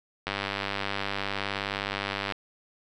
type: click train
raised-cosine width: 0.3 ms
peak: -13 dBFS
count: 205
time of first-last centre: 0.27-2.322 s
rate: 99.4 Hz
effects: none